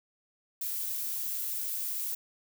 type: noise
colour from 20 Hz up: violet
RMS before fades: -34 dBFS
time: 0.61-2.15 s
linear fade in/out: 5 ms
effects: none